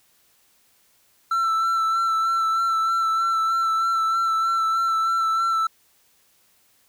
triangle tone with vibrato, 1336 Hz, E6, 23 cents sharp, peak -17 dBFS, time 1.31-5.67 s, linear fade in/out 5 ms, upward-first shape sine, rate 3.2 Hz, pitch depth 19 cents each way, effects white hiss -61 dBFS RMS until 6.88 s

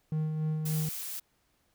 triangle tone with tremolo, 155.6 Hz, D#3, in tune, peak -25 dBFS, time 0.12-0.89 s, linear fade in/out 2 ms, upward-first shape sine, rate 3.5 Hz, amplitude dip 35%
blue noise, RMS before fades -38 dBFS, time 0.65-1.2 s, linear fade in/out 10 ms
effects pink hiss -72 dBFS RMS until 1.74 s

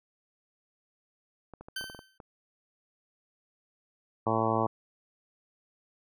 clicks, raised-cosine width 1 ms, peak -31 dBFS, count 9, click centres 1.537 / 1.61 / 1.685 / 1.811 / 1.841 / 1.899 / 1.948 / 1.991 / 2.202 s
20% pulse tone with exponential decay, 1543 Hz, G6, 28 cents flat, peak -27 dBFS, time 1.76-2.18 s, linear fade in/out 5 ms, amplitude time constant 91 ms
harmonic tone, 111.9 Hz, A2, 30 cents sharp, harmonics 1 / 2 / 3 / 4 / 5 / 6 / 7 / 8 / 9 / 10, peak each -34 / -34 / -34 / -34 / -34 / -34 / -34 / -34 / -34 / -34 dBFS, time 4.26-4.67 s, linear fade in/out 10 ms
effects none

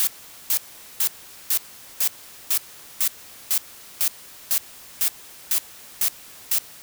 blue noise bursts, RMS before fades -20 dBFS, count 14, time 0-6.584 s, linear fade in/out 0 ms, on 71 ms, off 430 ms, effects white hiss -44 dBFS RMS until 6.82 s

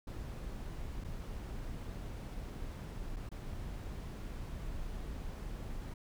brown noise with dropouts, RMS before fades -42 dBFS, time 0.07-5.94 s, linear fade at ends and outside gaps 5 ms, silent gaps 1.041-1.045 / 3.162-3.166 / 3.291-3.315 s, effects none

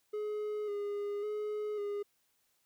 triangle tone with vibrato, 415.4 Hz, G#4, in tune, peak -32 dBFS, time 0.13-2.03 s, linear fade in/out 10 ms, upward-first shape square, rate 0.91 Hz, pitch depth 27 cents each way, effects white hiss -75 dBFS RMS until 2.65 s

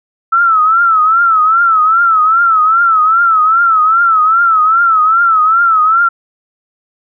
sine tone with vibrato, 1318.5 Hz, E6, in tune, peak -6 dBFS, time 0.32-6.09 s, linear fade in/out 10 ms, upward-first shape triangle, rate 2.5 Hz, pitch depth 120 cents each way, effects none

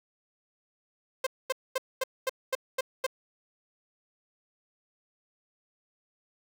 sawtooth tone bursts, 523.3 Hz, C5, in tune, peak -22 dBFS, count 8, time 1.24-3.066 s, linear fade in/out 5 ms, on 27 ms, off 230 ms, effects none

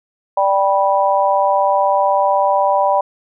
sine chord, G major, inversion second, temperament just, 588 / 784 / 980 Hz, D5 / G5 / B5, +2 / 0 / -14 cents, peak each -16 dBFS, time 0.37-3.01 s, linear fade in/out 5 ms, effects none

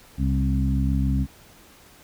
harmonic tone with a mistuned harmonic, 66.8 Hz, C2, 36 cents sharp, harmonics 1 / 2 / 3 / 4, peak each -22 / -25 / -27 / -28 dBFS, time 0.17-1.27 s, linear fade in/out 50 ms, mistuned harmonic 2, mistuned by +17 cents, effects pink hiss -51 dBFS RMS until 2.03 s

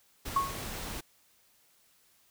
pink noise, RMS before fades -39 dBFS, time 0.25-1.01 s, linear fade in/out 10 ms
sine tone with exponential decay, 1100 Hz, C#6, 14 cents flat, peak -21 dBFS, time 0.36-0.63 s, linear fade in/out 5 ms, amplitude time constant 57 ms
effects white hiss -66 dBFS RMS until 2.3 s

